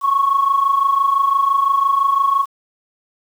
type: tone pair together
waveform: sine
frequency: 1082 / 1107.9 Hz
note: C#6 / C#6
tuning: -42 / -1 cents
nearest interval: unison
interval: 41 cents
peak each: -18 / -13 dBFS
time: 0.01-2.46 s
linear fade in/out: 50 ms
effects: tanh soft clip ceiling -6 dBFS + 7-bit